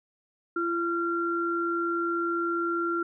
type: tone pair together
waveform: sine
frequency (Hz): 339.6 / 1375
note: F4 / F6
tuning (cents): -48 / -27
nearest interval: 2 octaves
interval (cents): 2421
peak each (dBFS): -28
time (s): 0.56-3.03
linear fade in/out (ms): 5
effects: none